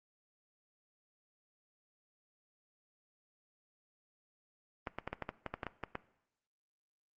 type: clicks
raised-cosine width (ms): 0.5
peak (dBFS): -22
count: 12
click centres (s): 4.872 / 4.986 / 5.076 / 5.13 / 5.223 / 5.291 / 5.463 / 5.54 / 5.632 / 5.667 / 5.837 / 5.954
effects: noise-tail reverb RT60 0.8 s tail -18 dB re dry + Opus 24 kbps